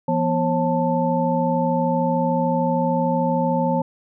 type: tone cluster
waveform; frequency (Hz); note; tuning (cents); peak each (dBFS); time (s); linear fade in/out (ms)
sine; 170.3 / 243.6 / 539 / 883; F3 / B3 / C#5 / A5; -43 / -24 / -49 / +6; -23; 0.08-3.82; 5
effects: none